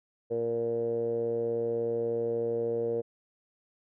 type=tone with low-pass filter; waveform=10% pulse; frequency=116.54 Hz; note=A#2; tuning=in tune; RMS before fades=-30 dBFS; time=0.3-3.02 s; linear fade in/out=20 ms; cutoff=490 Hz; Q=9.9; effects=none